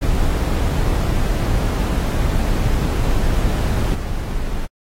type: noise with level steps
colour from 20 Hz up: brown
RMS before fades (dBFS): -17 / -23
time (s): 0.01-4.67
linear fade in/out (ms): 20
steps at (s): 3.94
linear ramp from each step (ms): 10
effects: AAC 48 kbps